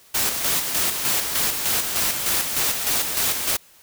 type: noise with tremolo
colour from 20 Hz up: white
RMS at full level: -21 dBFS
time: 0.14-3.57 s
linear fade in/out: 10 ms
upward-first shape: square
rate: 3.3 Hz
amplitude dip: 45%
effects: white hiss -52 dBFS RMS until 3.82 s